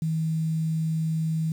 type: tone with quantisation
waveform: sine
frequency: 160 Hz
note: D#3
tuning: 49 cents sharp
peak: -23 dBFS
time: 0.02-1.52 s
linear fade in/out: 2 ms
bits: 8
effects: none

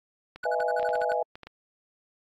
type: clicks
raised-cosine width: 0.3 ms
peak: -26 dBFS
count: 12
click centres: 0.36 / 0.44 / 0.604 / 0.797 / 0.829 / 0.891 / 0.955 / 1.017 / 1.119 / 1.355 / 1.433 / 1.47 s
type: tone bursts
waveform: triangle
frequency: 1480 Hz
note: F#6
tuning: in tune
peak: -30 dBFS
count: 9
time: 0.43-1.13 s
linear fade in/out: 5 ms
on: 36 ms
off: 47 ms
type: chord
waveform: sine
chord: E major seventh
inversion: second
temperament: equal with one note detuned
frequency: 493.9 / 622.3 / 673.1 / 830.6 Hz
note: B4 / D#5 / E5 / G#5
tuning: 0 / 0 / +36 / 0 cents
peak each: -30 dBFS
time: 0.45-1.23 s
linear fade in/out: 5 ms
effects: AAC 48 kbps

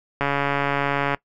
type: click train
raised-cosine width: 0.5 ms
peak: -7 dBFS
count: 133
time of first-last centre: 0.21-1.146 s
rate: 141 Hz
effects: noise-tail reverb RT60 0.1 s tail -21 dB re dry

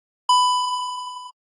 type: tone with level ramp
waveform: square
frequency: 996 Hz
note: B5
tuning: 14 cents sharp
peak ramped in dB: -12 to -37 dBFS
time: 0.29-1.3 s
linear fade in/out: 5 ms
effects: low-pass 8000 Hz 12 dB/octave + AAC 32 kbps

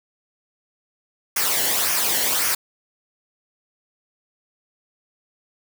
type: noise with flanger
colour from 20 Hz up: white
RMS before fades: -21 dBFS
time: 1.36-2.55 s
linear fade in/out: 5 ms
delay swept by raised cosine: 0.25 to 0.83 ms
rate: 1.8 Hz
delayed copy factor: -0.6
effects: none

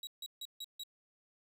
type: tone bursts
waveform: 40% pulse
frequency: 3863 Hz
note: B7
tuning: 39 cents flat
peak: -40 dBFS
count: 5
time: 0.03-0.835 s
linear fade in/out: 2 ms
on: 41 ms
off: 150 ms
effects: none

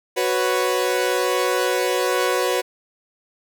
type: chord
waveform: sawtooth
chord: F# suspended fourth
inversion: none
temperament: equal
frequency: 370 / 493.9 / 554.4 Hz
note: F#4 / B4 / C#5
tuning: 0 / 0 / 0 cents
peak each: -19 / -18 / -21 dBFS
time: 0.16-2.62 s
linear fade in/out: 20 ms
effects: none

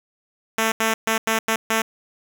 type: tone bursts at uneven times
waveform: 5% pulse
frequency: 222.8 Hz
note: A3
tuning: 22 cents sharp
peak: -7 dBFS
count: 6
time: 0.58-0.72 / 0.8-0.94 / 1.07-1.18 / 1.27-1.39 / 1.48-1.56 / 1.7-1.82 s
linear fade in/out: 5 ms
effects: none

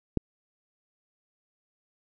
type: click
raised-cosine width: 3 ms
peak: -11 dBFS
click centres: 0.173 s
effects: none

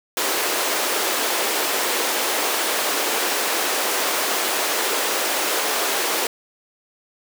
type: high-pass noise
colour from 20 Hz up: pink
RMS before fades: -22 dBFS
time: 0.17-6.27 s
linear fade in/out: 2 ms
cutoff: 360 Hz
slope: 24 dB/octave
effects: none

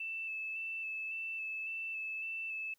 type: tone with vibrato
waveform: sine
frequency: 2637 Hz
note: E7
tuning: in tune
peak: -37 dBFS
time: 0-2.74 s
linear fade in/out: 5 ms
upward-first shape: square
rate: 1.8 Hz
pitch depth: 15 cents each way
effects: white hiss -75 dBFS RMS until 2.78 s

